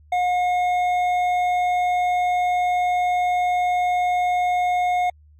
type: tone with hard clipping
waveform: sine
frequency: 720 Hz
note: F#5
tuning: 47 cents flat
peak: -19 dBFS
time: 0.12-5.1 s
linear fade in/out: 5 ms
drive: 7 dB
effects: added 75 Hz sine -48 dBFS peak until 5.39 s + MP3 64 kbps